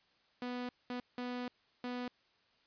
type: tone bursts at uneven times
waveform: sawtooth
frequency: 246.9 Hz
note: B3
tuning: in tune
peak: -34 dBFS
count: 4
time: 0.42-0.69 / 0.9-1 / 1.18-1.48 / 1.84-2.08 s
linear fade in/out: 2 ms
effects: white hiss -71 dBFS RMS until 2.66 s + resampled to 11025 Hz